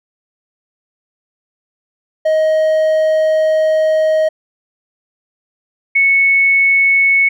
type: tone pair in turn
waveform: triangle / sine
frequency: 628 / 2208 Hz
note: D#5 / C#7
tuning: +16 / -7 cents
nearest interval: octave + minor seventh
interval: 2177 cents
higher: second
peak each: -8 dBFS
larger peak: neither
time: 2.25-4.29 / 5.95-7.29 s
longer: first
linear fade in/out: 10 ms
effects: none